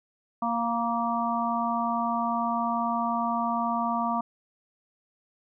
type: harmonic tone with a mistuned harmonic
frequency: 232.8 Hz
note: A#3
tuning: 2 cents flat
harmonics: 1 / 3 / 4 / 5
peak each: -30 / -30 / -30 / -30 dBFS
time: 0.42-4.21 s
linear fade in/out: 5 ms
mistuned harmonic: 4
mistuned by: +22 cents
effects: none